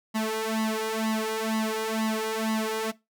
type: tone with flanger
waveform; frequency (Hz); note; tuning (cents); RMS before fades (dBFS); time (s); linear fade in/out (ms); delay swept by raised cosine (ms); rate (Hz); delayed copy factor
sawtooth; 220; A3; 0; -28; 0.14-2.92; 20; 1 to 2.5; 2.1; +0.95
effects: noise-tail reverb RT60 0.2 s tail -19 dB re dry